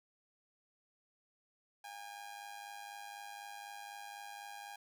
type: tone with amplitude modulation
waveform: sawtooth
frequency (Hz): 812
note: G#5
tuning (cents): -39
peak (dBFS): -40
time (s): 1.84-4.76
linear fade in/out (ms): 5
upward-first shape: sine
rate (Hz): 104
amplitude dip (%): 65
effects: none